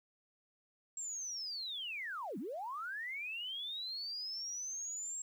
sine linear two-way sweep, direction down then up, 7590 to 177.3 to 7590 Hz, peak -39 dBFS, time 0.97-5.22 s, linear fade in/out 2 ms, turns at 2.38 s, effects 11-bit

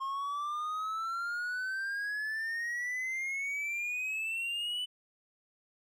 triangle exponential sweep, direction up, 1069 to 3000 Hz, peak -31 dBFS, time 0-4.86 s, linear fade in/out 20 ms, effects none

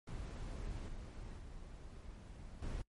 brown noise with level steps, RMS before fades -44 / -48 / -51 / -42 dBFS, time 0.07-2.82 s, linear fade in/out 5 ms, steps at 0.88 / 1.38 / 2.62 s, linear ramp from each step 5 ms, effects noise-tail reverb RT60 0.1 s tail -22 dB re dry + MP3 48 kbps

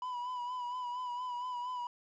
triangle tone with vibrato, 987.8 Hz, B5, in tune, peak -34 dBFS, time 0.02-1.87 s, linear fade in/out 2 ms, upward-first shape sine, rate 4.3 Hz, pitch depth 40 cents each way, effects resampled to 16000 Hz + 11-bit

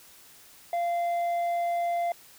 sine tone with tanh clipping, 691 Hz, F5, 19 cents flat, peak -26 dBFS, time 0.73-2.12 s, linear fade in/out 2 ms, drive 5 dB, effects white hiss -53 dBFS RMS until 2.38 s

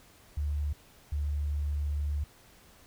sine tone pair in turn, 73.42 / 73.11 Hz, D2 / D2, 0 / -7 cents, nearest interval unison, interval 7 cents, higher first, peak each -28 dBFS, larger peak neither, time 0.37-0.73 / 1.12-2.24 s, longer second, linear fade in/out 5 ms, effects pink hiss -58 dBFS RMS until 2.86 s

